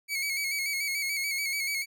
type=tone with vibrato; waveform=sawtooth; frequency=2223 Hz; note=C#7; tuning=4 cents sharp; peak=-25 dBFS; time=0.08-1.86 s; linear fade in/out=50 ms; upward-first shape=square; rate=6.9 Hz; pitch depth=45 cents each way; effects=none